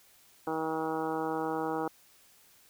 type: harmonic tone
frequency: 159.4 Hz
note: D#3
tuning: 42 cents sharp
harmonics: 1 / 2 / 3 / 4 / 5 / 6 / 7 / 8 / 9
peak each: -46 / -35 / -35 / -44 / -36 / -40 / -44 / -42 / -46 dBFS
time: 0.47-1.88 s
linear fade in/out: 2 ms
effects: white hiss -61 dBFS RMS until 2.69 s